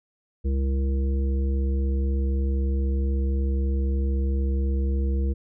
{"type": "harmonic tone with a mistuned harmonic", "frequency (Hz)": 67, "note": "C2", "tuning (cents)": 42, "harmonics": [1, 3, 5, 7], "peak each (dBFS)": [-21, -33, -36, -38], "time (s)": [0.44, 5.34], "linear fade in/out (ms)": 20, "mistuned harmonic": 1, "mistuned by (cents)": 27, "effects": []}